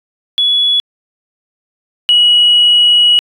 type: tone pair in turn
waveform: sine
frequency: 3393 / 2916 Hz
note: G#7 / F#7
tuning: +36 / -26 cents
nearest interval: minor third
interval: 262 cents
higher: first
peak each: -8 / -4 dBFS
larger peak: second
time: 0.38-0.8 / 2.09-3.19 s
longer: second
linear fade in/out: 0 ms
effects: tanh soft clip ceiling -1 dBFS